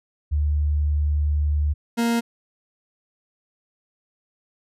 sine / 40% pulse tone pair in turn, 74.1 / 233.4 Hz, D2 / A#3, +16 / +2 cents, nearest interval octave + minor sixth, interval 1986 cents, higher second, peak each -18 dBFS, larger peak neither, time 0.31-1.74 / 1.97-2.21 s, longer first, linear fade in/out 20 ms, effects resampled to 32000 Hz

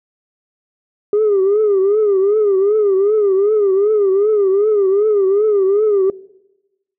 sine tone with vibrato, 405.7 Hz, G#4, 41 cents flat, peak -9 dBFS, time 1.13-6.1 s, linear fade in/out 2 ms, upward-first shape triangle, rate 2.6 Hz, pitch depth 140 cents each way, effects noise-tail reverb RT60 1.0 s tail -21 dB re dry + tanh soft clip ceiling -8 dBFS

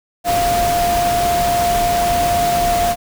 sine tone in noise, 698.5 Hz, F5, in tune, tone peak -14 dBFS, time 0.24-2.96 s, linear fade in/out 50 ms, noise pink, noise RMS -22 dBFS, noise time 0.24-2.96 s, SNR +5 dB, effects none

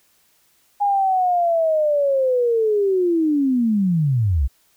sine linear sweep, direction down, 822 to 58.27 Hz, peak -15 dBFS, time 0.8-4.48 s, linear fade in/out 20 ms, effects white hiss -60 dBFS RMS until 4.76 s

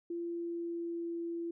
sine tone with pitch glide, 341.8 to 338.1 Hz, F4 to E4, -37 to +44 cents, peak -35 dBFS, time 0.1-1.51 s, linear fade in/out 5 ms, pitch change -19 cents, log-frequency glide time 0.2-1.17 s, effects none

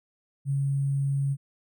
sine tone with sample-and-hold, 138.59 Hz, C#3, in tune, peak -23 dBFS, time 0.45-1.37 s, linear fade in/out 50 ms, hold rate 8820 Hz, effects none

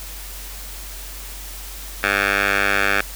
10% pulse tone with band-pass filter, 99.6 Hz, G2, 28 cents sharp, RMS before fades -19 dBFS, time 2.03-3.01 s, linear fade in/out 5 ms, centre 1900 Hz, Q 2.4, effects added 47 Hz sine -34 dBFS peak until 3.15 s + white hiss -36 dBFS RMS until 3.15 s

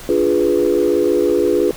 sine chord, D diminished seventh, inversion none, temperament equal, 293.7 / 349.2 / 415.3 / 493.9 Hz, D4 / F4 / Ab4 / Cb5, 0 / 0 / 0 / 0 cents, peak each -20 / -16 / -16 / -18 dBFS, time 0.09-1.71 s, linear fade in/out 2 ms, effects tanh soft clip ceiling -4 dBFS + pink hiss -35 dBFS RMS until 1.76 s

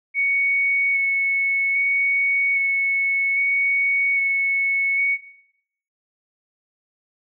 sine tone with vibrato, 2217 Hz, C#7, in tune, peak -17 dBFS, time 0.14-5.18 s, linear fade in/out 50 ms, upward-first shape square, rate 0.62 Hz, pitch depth 9 cents each way, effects noise-tail reverb RT60 0.8 s tail -19 dB re dry

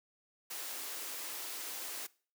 white high-pass noise, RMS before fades -42 dBFS, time 0.5-2.07 s, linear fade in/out 10 ms, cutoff 270 Hz, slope 48 dB/octave, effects noise-tail reverb RT60 0.4 s tail -21 dB re dry

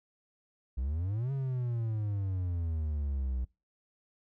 triangle exponential two-way sweep, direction up then down, 59.9 to 138.59 to 61.2 Hz, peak -28 dBFS, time 0.77-3.45 s, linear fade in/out 10 ms, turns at 1.32 s, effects noise-tail reverb RT60 0.3 s tail -26 dB re dry

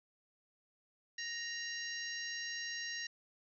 harmonic tone with a mistuned harmonic, 932.3 Hz, A#5, in tune, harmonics 2 / 3 / 4 / 5 / 6 / 7, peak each -42 / -49 / -47 / -53 / -45 / -55 dBFS, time 1.18-3.07 s, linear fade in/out 5 ms, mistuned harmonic 4, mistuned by +110 cents, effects none

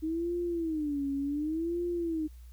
sine tone with vibrato, 311 Hz, D#4, 1 cent flat, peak -29 dBFS, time 0.02-2.28 s, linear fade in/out 20 ms, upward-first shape sine, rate 0.68 Hz, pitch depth 200 cents each way, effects added 60 Hz sine -46 dBFS peak until 2.52 s + white hiss -66 dBFS RMS until 2.52 s

